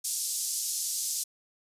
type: band-pass noise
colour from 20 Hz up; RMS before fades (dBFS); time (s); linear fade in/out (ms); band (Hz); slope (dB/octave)
pink; -32; 0.04-1.24; 10; 5400 to 12000; 24
effects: resampled to 32000 Hz